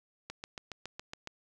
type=click train; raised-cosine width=0.2 ms; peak=-23 dBFS; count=8; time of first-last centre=0.3-1.274 s; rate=7.19 Hz; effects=none